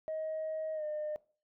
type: tone with pitch glide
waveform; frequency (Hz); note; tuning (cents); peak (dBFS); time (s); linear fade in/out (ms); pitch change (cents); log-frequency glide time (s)
sine; 630 to 606.1; D#5 to D#5; +21 to -46; -33; 0.08-1.16; 0; -67; 0.74-0.84
effects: noise-tail reverb RT60 0.4 s tail -21 dB re dry + tanh soft clip ceiling -31 dBFS